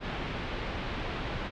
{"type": "low-pass noise", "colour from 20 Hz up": "pink", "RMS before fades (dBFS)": -35, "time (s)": [0, 1.51], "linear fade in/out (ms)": 50, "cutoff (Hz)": 3500, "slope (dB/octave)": 24, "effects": []}